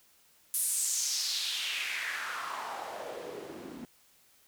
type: noise with band-pass filter sweep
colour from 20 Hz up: white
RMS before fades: -35 dBFS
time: 0.54-3.85 s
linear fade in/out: 0 ms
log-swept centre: 11000 to 230 Hz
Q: 3.1
effects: white hiss -64 dBFS RMS until 4.47 s

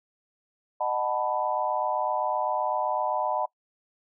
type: chord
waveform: sine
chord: B dominant seventh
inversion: first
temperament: equal with one note detuned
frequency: 615.5 / 740 / 880 / 987.8 Hz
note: D#5 / F#5 / A5 / B5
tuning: -19 / 0 / 0 / 0 cents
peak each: -30 dBFS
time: 0.8-3.46 s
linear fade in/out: 10 ms
effects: noise-tail reverb RT60 0.1 s tail -23 dB re dry

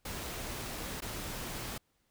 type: noise with dropouts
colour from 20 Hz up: pink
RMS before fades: -40 dBFS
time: 0.05-1.78 s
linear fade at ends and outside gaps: 5 ms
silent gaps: 1.006-1.02 s
effects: pink hiss -75 dBFS RMS until 2.1 s

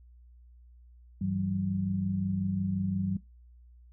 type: tone cluster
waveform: sine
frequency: 97.9 / 164.7 / 190.3 Hz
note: G2 / E3 / F#3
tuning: -2 / -1 / +49 cents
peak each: -34 / -37 / -29 dBFS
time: 1.21-3.17 s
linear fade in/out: 5 ms
effects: noise-tail reverb RT60 0.2 s tail -20 dB re dry + added 60 Hz sine -52 dBFS peak until 3.92 s

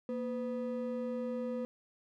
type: ring-modulated tone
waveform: triangle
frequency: 369 Hz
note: F#4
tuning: 5 cents flat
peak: -29 dBFS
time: 0.09-1.65 s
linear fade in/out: 0 ms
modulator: 135 Hz
effects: none

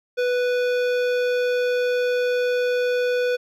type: tone with hard clipping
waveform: sine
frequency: 493.9 Hz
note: B4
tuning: in tune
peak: -21 dBFS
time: 0.17-3.37 s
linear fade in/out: 20 ms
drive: 15 dB
effects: none

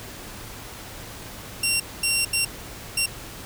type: tone bursts at uneven times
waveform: 15% pulse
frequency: 2750 Hz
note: F7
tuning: 27 cents flat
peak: -13 dBFS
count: 4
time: 1.63-1.8 / 2.03-2.25 / 2.33-2.45 / 2.97-3.06 s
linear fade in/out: 5 ms
effects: added 107 Hz sine -48 dBFS peak until 3.45 s + pink hiss -39 dBFS RMS until 3.45 s

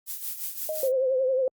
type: noise with tremolo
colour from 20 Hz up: violet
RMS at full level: -30 dBFS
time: 0.06-0.92 s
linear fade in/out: 50 ms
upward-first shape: triangle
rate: 5.7 Hz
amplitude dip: 75%
type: tone with exponential decay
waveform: sine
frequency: 622.3 Hz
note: D#5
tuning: in tune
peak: -25 dBFS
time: 0.69-1.15 s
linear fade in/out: 2 ms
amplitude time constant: 100 ms
type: tone with vibrato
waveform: sine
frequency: 522 Hz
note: C5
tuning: 4 cents flat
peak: -21 dBFS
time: 0.83-1.48 s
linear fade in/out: 2 ms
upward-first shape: triangle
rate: 11 Hz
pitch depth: 69 cents each way
effects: Opus 48 kbps

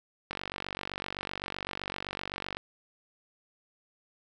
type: click train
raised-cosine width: 0.3 ms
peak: -18 dBFS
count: 109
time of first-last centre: 0.31-2.569 s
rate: 47.8 Hz
effects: none

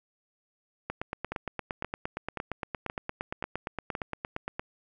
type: two click trains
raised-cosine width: 0.5 ms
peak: -17 / -18 dBFS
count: 33 / 6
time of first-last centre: 0.9-4.595 / 1.32-3.952 s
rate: 8.66 / 1.9 Hz
effects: none

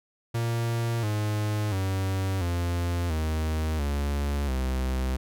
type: tone with pitch steps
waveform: 45% pulse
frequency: 116.54 / 105.64 / 95.76 / 86.8 / 78.68 / 71.33 / 64.65 Hz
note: A#2 / G#2 / G2 / F2 / D#2 / D2 / C2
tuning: 0 / +30 / -40 / -10 / +20 / -50 / -20 cents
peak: -25 dBFS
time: 0.34-5.17 s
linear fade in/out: 10 ms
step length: 690 ms
effects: none

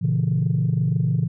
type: chord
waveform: sine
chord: A# diminished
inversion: none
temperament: equal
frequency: 116.54 / 138.59 / 164.81 Hz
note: A#2 / C#3 / E3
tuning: 0 / 0 / 0 cents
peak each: -22 / -21 / -21 dBFS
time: 0.01-1.28 s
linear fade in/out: 20 ms
effects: tanh soft clip ceiling -12 dBFS

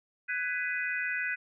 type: chord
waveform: sine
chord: G# minor seventh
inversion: third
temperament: just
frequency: 1495.1 / 1661.2 / 1993.5 / 2492 Hz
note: F#6 / G#6 / B6 / D#7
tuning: +18 / 0 / +16 / +2 cents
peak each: -33 / -38 / -35 / -36 dBFS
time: 0.28-1.36 s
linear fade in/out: 20 ms
effects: none

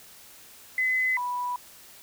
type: tone pair in turn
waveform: sine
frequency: 2027 / 984.1 Hz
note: B6 / B5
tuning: +45 / -6 cents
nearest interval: octave + minor second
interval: 1251 cents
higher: first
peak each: -22 / -27 dBFS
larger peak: first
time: 0.78-1.17 / 1.17-1.56 s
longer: neither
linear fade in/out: 2 ms
effects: white hiss -50 dBFS RMS until 2.02 s

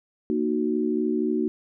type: chord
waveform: sine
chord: D# minor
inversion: second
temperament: equal with one note detuned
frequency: 233.1 / 306 / 370 Hz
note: A#3 / D#4 / F#4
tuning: 0 / -29 / 0 cents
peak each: -26 dBFS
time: 0.3-1.48 s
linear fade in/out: 0 ms
effects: none

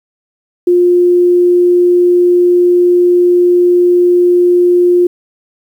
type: tone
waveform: sine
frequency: 354.1 Hz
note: F4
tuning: 24 cents sharp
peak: -5 dBFS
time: 0.67-5.07 s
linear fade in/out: 5 ms
effects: 7-bit

